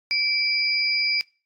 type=tone pair together; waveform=sine; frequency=2326 / 4889 Hz; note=D7 / D#8; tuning=-17 / -31 cents; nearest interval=octave + minor second; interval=1286 cents; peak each=-23 dBFS; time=0.11-1.21 s; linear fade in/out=0 ms; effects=noise-tail reverb RT60 0.4 s tail -25 dB re dry + AAC 64 kbps

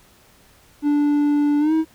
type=tone with pitch glide; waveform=triangle; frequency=292.1 to 318.5 Hz; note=D4 to D#4; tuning=-9 to +41 cents; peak=-13 dBFS; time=0.82-1.85 s; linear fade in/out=50 ms; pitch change=+150 cents; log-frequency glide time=1.59-1.73 s; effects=pink hiss -53 dBFS RMS until 1.94 s

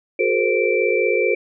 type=tone cluster; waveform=sine; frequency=364.4 / 420.2 / 464.8 / 525 / 2337 Hz; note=F#4 / G#4 / A#4 / C5 / D7; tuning=-26 / +20 / -5 / +6 / -9 cents; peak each=-22 dBFS; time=0.19-1.35 s; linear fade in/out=5 ms; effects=none

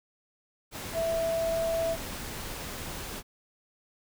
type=tone in noise; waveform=sine; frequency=660 Hz; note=E5; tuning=2 cents sharp; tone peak=-26 dBFS; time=0.93-1.97 s; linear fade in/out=50 ms; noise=pink; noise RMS=-38 dBFS; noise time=0.71-3.23 s; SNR=+9 dB; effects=none

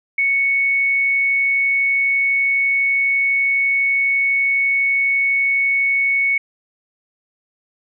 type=tone; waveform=sine; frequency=2217 Hz; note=C#7; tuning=in tune; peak=-14 dBFS; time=0.18-6.38 s; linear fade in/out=5 ms; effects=none

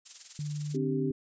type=noise with tremolo; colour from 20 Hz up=violet; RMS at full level=-35 dBFS; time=0.05-0.77 s; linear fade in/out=20 ms; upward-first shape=sine; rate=20 Hz; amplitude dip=70%
type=tone with vibrato; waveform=sine; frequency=148.3 Hz; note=D3; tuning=17 cents sharp; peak=-32 dBFS; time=0.39-1.11 s; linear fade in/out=2 ms; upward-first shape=sine; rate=18 Hz; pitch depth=8 cents each way
type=chord; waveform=sine; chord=C suspended second; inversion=none; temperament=equal; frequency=261.6 / 293.7 / 392 Hz; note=C4 / D4 / G4; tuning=0 / 0 / 0 cents; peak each=-31 / -36 / -32 dBFS; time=0.74-1.12 s; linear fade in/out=10 ms
effects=resampled to 16000 Hz

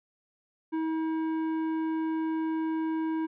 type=tone with tanh clipping; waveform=triangle; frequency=320 Hz; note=D#4; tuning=49 cents sharp; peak=-29 dBFS; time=0.72-3.27 s; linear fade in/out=20 ms; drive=15 dB; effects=none

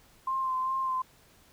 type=tone with vibrato; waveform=sine; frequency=1046.5 Hz; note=C6; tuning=in tune; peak=-27 dBFS; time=0.27-1.02 s; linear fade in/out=5 ms; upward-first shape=sine; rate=2.5 Hz; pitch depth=24 cents each way; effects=pink hiss -60 dBFS RMS until 1.52 s

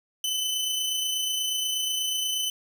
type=tone with amplitude modulation; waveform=sawtooth; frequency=3029 Hz; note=F#7; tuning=40 cents sharp; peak=-21 dBFS; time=0.24-2.5 s; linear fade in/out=2 ms; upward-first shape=sine; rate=28.3 Hz; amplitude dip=30%; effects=none

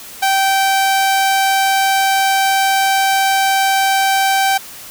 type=tone; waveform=sawtooth; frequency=777 Hz; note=G5; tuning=16 cents flat; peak=-8 dBFS; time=0.22-4.58 s; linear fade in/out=10 ms; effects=white hiss -34 dBFS RMS until 4.9 s

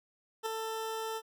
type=tone with ADSR envelope; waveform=20% pulse; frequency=444.2 Hz; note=A4; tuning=16 cents sharp; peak=-25 dBFS; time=0.43-1.22 s; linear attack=32 ms; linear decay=4 ms; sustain=-5 dB; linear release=52 ms; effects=none

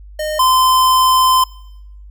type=tone pair in turn; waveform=square; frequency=613 / 1030.9 Hz; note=D#5 / C6; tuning=-26 / -26 cents; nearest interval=major sixth; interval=900 cents; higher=second; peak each=-19 / -10 dBFS; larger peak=second; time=0.19-0.39 / 0.39-1.44 s; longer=second; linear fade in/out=5 ms; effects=noise-tail reverb RT60 0.9 s tail -24 dB re dry + added 50 Hz sine -34 dBFS peak until 2.1 s

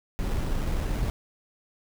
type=noise with sample-and-hold; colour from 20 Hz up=brown; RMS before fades=-27 dBFS; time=0.19-1.1 s; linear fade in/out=0 ms; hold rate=4410 Hz; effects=none

